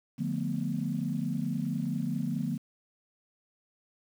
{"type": "chord", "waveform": "sine", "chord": "B half-diminished seventh", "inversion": "first", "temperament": "just", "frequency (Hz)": [148.16, 177.8, 222.2, 246.9], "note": ["D3", "F3", "A3", "B3"], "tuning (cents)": [16, 31, 17, 0], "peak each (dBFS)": -34, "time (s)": [0.18, 2.58], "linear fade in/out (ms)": 20, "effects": ["tanh soft clip ceiling -18 dBFS", "9-bit"]}